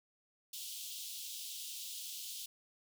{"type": "high-pass noise", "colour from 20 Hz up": "pink", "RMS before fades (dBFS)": -45, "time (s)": [0.53, 2.46], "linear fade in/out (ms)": 5, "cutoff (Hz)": 3000, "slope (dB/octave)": 48, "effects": []}